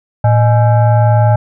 sine tone with frequency modulation, 112.4 Hz, A2, 37 cents sharp, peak -6 dBFS, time 0.24-1.36 s, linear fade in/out 5 ms, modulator 726 Hz, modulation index 0.71, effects none

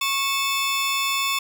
35% pulse tone cluster, 1101 / 2617 / 3516 Hz, C#6 / E7 / A7, -12 / -13 / -2 cents, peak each -24 dBFS, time 0.01-1.39 s, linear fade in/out 5 ms, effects none

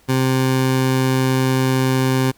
20% pulse tone, 130.81 Hz, C3, in tune, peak -10 dBFS, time 0.08-2.32 s, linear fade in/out 20 ms, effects pink hiss -54 dBFS RMS until 2.37 s

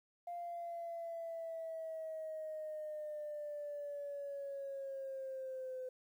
sine linear sweep, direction down, 698.5 to 510 Hz, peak -40 dBFS, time 0.27-5.89 s, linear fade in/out 5 ms, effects tanh soft clip ceiling -37 dBFS + 12-bit

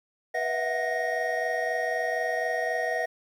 triangle tone cluster, 488.2 / 647 / 671 / 734 / 1865 Hz, B4 / E5 / E5 / F#5 / A#6, -20 / -32 / +31 / -14 / 0 cents, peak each -31 / -29 / -35 / -30 / -29 dBFS, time 0.34-3.06 s, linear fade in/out 10 ms, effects 10-bit

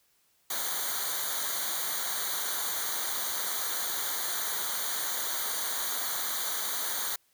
white noise with comb filter, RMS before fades -32 dBFS, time 0.5-7.16 s, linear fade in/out 5 ms, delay 0.38 ms, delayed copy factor -0.95, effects white hiss -69 dBFS RMS until 7.33 s

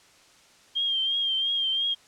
sine tone with vibrato, 3200 Hz, G7, 35 cents sharp, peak -23 dBFS, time 0.75-1.95 s, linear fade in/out 20 ms, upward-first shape triangle, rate 2.9 Hz, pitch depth 51 cents each way, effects white hiss -56 dBFS RMS until 2.07 s + low-pass 7000 Hz 12 dB/octave

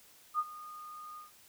sine tone with ADSR envelope, 1226 Hz, D#6, 26 cents flat, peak -26 dBFS, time 0.34-1.31 s, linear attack 50 ms, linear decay 44 ms, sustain -18 dB, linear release 130 ms, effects white hiss -60 dBFS RMS until 1.48 s

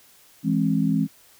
sine chord, E augmented, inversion none, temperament equal with one note detuned, 164.81 / 207.7 / 266.2 Hz, E3 / G#3 / B#3, 0 / 0 / +30 cents, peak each -23 dBFS, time 0.43-1.08 s, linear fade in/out 50 ms, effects white hiss -54 dBFS RMS until 1.39 s

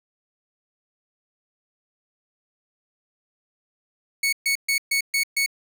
sawtooth tone bursts, 2217 Hz, C#7, in tune, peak -16 dBFS, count 6, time 4.23-5.462 s, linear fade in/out 5 ms, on 97 ms, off 130 ms, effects none

